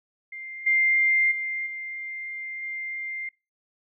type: tone with level steps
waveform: sine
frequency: 2101 Hz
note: C7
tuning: 7 cents sharp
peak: -35 / -18 / -27 / -32 / -30 dBFS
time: 0.32-3.29 s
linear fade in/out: 5 ms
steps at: 0.66 / 1.31 / 1.66 / 2.62 s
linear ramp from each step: 10 ms
effects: noise-tail reverb RT60 0.3 s tail -26 dB re dry